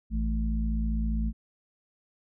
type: harmonic tone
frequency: 55 Hz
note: A1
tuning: in tune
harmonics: 1 / 3 / 4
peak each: -26 / -37 / -32 dBFS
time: 0.1-1.33 s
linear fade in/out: 50 ms
effects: none